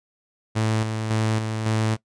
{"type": "tone with tremolo", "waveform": "sawtooth", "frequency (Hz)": 110, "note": "A2", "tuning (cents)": 0, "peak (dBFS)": -16, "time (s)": [0.55, 1.97], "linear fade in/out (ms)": 20, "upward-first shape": "square", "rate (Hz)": 1.8, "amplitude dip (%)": 45, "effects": ["noise-tail reverb RT60 0.1 s tail -20 dB re dry", "resampled to 22050 Hz"]}